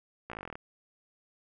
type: slowing click train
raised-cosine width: 0.5 ms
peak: -25 dBFS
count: 13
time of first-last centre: 0.3-0.555 s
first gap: 16 ms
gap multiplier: 1.05
effects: none